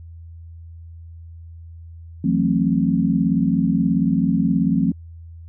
sine chord, F# half-diminished seventh, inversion third, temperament just, 166.5 / 185 / 222 / 266.4 Hz, E3 / F#3 / A3 / C4, +18 / 0 / +16 / +31 cents, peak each -21 dBFS, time 2.24-4.92 s, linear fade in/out 5 ms, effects added 83 Hz sine -36 dBFS peak until 5.48 s

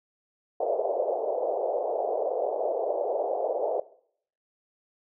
pink band-pass noise, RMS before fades -28 dBFS, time 0.6-3.8 s, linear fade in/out 5 ms, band 440 to 720 Hz, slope 48 dB/octave, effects noise-tail reverb RT60 0.6 s tail -18 dB re dry

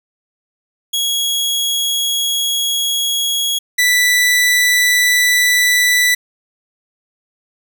sawtooth tone pair in turn, 3322 / 1975.3 Hz, G#7 / B6, 0 / 0 cents, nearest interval major sixth, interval 900 cents, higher first, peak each -12 / -7 dBFS, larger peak second, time 0.93-3.59 / 3.78-6.15 s, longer first, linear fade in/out 10 ms, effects none

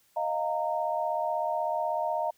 sine chord, Eb suspended second, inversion none, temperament equal with one note detuned, 622.3 / 698.5 / 921.6 Hz, Eb5 / F5 / Bb5, 0 / 0 / -20 cents, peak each -31 dBFS, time 0.16-2.31 s, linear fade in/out 10 ms, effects white hiss -66 dBFS RMS until 2.37 s

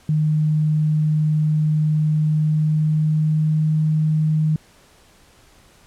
sine tone with pitch glide, 153.6 to 155.3 Hz, D#3 to D#3, -22 to -3 cents, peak -15 dBFS, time 0.09-4.56 s, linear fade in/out 2 ms, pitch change +19 cents, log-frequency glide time 2.16-3.68 s, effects pink hiss -52 dBFS RMS until 5.86 s + low-pass 11000 Hz 12 dB/octave

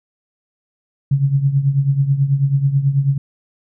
sine tone with tremolo, 138.59 Hz, C#3, in tune, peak -9 dBFS, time 1.11-3.18 s, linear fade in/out 5 ms, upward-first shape triangle, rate 9.2 Hz, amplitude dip 80%, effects none

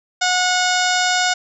harmonic tone, 729 Hz, F#5, 26 cents flat, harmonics 1 / 2 / 3 / 4 / 5 / 6 / 7 / 8 / 9 / 10, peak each -20 / -20 / -26 / -27 / -25 / -29 / -25 / -30 / -32 / -27 dBFS, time 0.21-1.34 s, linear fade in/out 10 ms, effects none

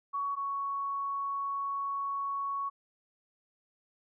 sine tone pair in turn, 1121 / 1112.6 Hz, C#6 / C#6, +19 / +6 cents, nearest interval unison, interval 13 cents, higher first, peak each -30 / -31 dBFS, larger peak first, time 0.13-0.36 / 0.36-2.7 s, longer second, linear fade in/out 20 ms, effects none

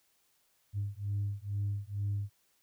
sine beating tone pair, 100.2 / 102.4 Hz, G2 / G#2, +38 / -24 cents, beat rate 2.2 Hz, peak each -34 / -34 dBFS, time 0.73-2.3 s, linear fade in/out 50 ms, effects tanh soft clip ceiling -27 dBFS + white hiss -72 dBFS RMS until 2.62 s

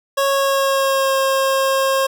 25% pulse tone with pitch glide, 551 to 537.2 Hz, C#5 to C5, -11 to +46 cents, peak -11 dBFS, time 0.17-2.07 s, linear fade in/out 10 ms, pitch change -43 cents, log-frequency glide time 0.29-1.15 s, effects none

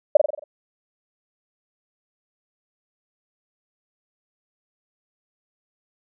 sine tone with echo, 596 Hz, D5, 25 cents sharp, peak -6 dBFS, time 0.15-0.17 s, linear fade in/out 5 ms, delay 45 ms, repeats 6, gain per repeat -5 dB, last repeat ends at 0.44 s, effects none

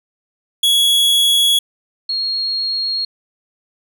45% pulse / sine tone pair in turn, 3352 / 4277 Hz, G#7 / C8, +15 / +37 cents, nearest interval major third, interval 422 cents, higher second, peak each -11 / -17 dBFS, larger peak first, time 0.63-1.59 / 2.09-3.05 s, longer neither, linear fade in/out 5 ms, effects none

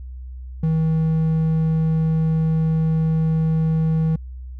triangle tone, 160 Hz, D#3, 49 cents sharp, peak -14 dBFS, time 0.63-4.16 s, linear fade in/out 5 ms, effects added 63 Hz sine -31 dBFS peak until 4.59 s

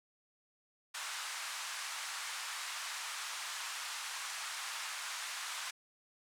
pink band-pass noise, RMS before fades -42 dBFS, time 0.94-5.71 s, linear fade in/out 10 ms, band 1000 to 9800 Hz, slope 24 dB/octave, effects none

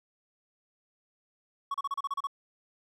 triangle tone bursts, 1115 Hz, C#6, 10 cents sharp, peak -27 dBFS, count 9, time 1.71-2.271 s, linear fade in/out 5 ms, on 33 ms, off 33 ms, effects none

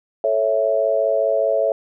sine chord, A major, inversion none, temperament equal, 440 / 554.4 / 659.3 Hz, A4 / C#5 / E5, 0 / 0 / 0 cents, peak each -23 / -19 / -19 dBFS, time 0.24-1.72 s, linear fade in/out 2 ms, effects none

